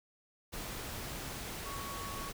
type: tone in noise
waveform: sine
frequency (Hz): 1115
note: C#6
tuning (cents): +10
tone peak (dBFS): -43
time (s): 1.64-2.3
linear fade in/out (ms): 20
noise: pink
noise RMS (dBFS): -42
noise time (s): 0.52-2.33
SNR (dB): -4
effects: none